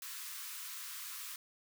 white high-pass noise, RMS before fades -45 dBFS, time 0.02-1.36 s, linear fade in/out 2 ms, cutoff 1000 Hz, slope 96 dB/octave, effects none

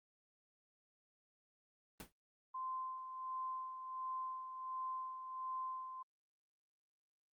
pink noise with exponential decay, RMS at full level -44 dBFS, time 2-2.12 s, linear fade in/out 1 ms, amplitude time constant 26 ms
sine tone with tremolo, 1038 Hz, C6, 14 cents flat, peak -39 dBFS, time 2.54-6.03 s, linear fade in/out 10 ms, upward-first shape sine, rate 1.4 Hz, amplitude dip 55%
effects Opus 32 kbps

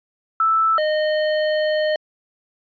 sine / square tone pair in turn, 1318.5 / 614.7 Hz, E6 / D#5, 0 / -21 cents, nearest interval octave + minor second, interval 1321 cents, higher first, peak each -14 / -18 dBFS, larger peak first, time 0.4-0.78 / 0.78-1.96 s, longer second, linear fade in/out 2 ms, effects resampled to 11025 Hz

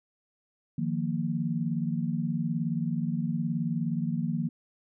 sine chord, Eb suspended second, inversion none, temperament equal with one note detuned, 155.56 / 174.61 / 232.3 Hz, Eb3 / F3 / Bb3, 0 / 0 / -6 cents, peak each -31 dBFS, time 0.78-4.49 s, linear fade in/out 5 ms, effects none

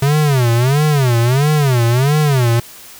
square tone with vibrato, 133.3 Hz, C3, 33 cents sharp, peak -11 dBFS, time 0.02-2.6 s, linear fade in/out 5 ms, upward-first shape sine, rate 1.5 Hz, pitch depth 240 cents each way, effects white hiss -37 dBFS RMS until 2.99 s

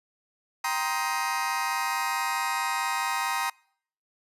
30% pulse chord, C minor seventh, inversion second, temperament just, 784.9 / 941.9 / 1046.5 / 1255.8 Hz, G5 / Bb5 / C6 / Eb6, +2 / +18 / 0 / +16 cents, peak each -31 / -27 / -30 / -30 dBFS, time 0.64-3.5 s, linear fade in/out 5 ms, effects noise-tail reverb RT60 0.6 s tail -26 dB re dry + resampled to 32000 Hz

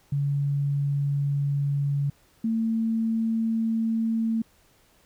sine tone pair in turn, 141.7 / 225.1 Hz, C#3 / A3, +38 / +40 cents, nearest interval minor sixth, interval 802 cents, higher second, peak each -22 dBFS, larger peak neither, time 0.12-2.1 / 2.44-4.42 s, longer neither, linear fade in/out 5 ms, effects pink hiss -61 dBFS RMS until 5.05 s

